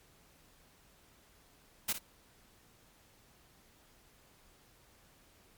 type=noise with echo; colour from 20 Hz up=white; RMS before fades=-32 dBFS; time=1.88-1.93 s; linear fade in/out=10 ms; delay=56 ms; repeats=1; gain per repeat=-10 dB; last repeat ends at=1.986 s; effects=pink hiss -64 dBFS RMS until 5.57 s + MP3 96 kbps